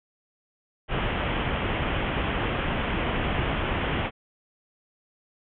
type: low-pass noise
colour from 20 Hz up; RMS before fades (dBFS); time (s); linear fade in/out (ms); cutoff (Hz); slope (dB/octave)
pink; -27; 0.88-4.11; 50; 3300; 96
effects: none